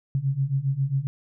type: beating tone pair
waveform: sine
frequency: 132.4 / 139.8 Hz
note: C3 / C#3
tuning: +21 / +15 cents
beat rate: 7.4 Hz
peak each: -26 / -24 dBFS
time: 0.15-1.07 s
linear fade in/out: 0 ms
effects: none